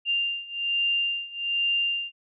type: beating tone pair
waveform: sine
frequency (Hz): 2791 / 2792.2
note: F7 / F7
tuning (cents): -2 / -1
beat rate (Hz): 1.2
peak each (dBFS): -28 / -26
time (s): 0.05-2.12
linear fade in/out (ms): 50
effects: none